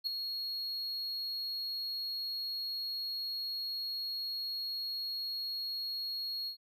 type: tone with ADSR envelope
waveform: triangle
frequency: 4306 Hz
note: C8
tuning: 49 cents sharp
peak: -27 dBFS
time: 0.04-6.57 s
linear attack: 30 ms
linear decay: 3 ms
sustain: -7 dB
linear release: 96 ms
effects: none